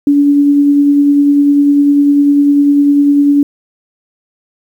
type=tone with tremolo; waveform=sine; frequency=286.2 Hz; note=D4; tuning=45 cents flat; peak=-4 dBFS; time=0.07-3.43 s; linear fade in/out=2 ms; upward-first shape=sine; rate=10 Hz; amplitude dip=25%; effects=7-bit